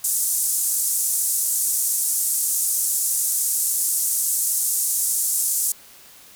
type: band-pass noise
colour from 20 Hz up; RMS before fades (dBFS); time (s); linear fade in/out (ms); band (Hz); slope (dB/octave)
white; -22; 0.04-5.72; 2; 7200 to 12000; 24
effects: white hiss -47 dBFS RMS until 6.35 s